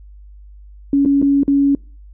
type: tone with dropouts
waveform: sine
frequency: 280 Hz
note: C#4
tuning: 18 cents sharp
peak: -10 dBFS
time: 0.93-1.75 s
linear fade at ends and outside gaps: 2 ms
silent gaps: 1.051-1.058 / 1.217-1.225 / 1.433-1.479 s
effects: noise-tail reverb RT60 0.4 s tail -26 dB re dry + added 50 Hz sine -37 dBFS peak until 2.13 s